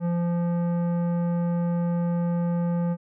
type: tone with tanh clipping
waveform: triangle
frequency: 172.5 Hz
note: F3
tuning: 21 cents flat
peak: -24 dBFS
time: 0-2.97 s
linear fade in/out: 50 ms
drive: 17 dB
effects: none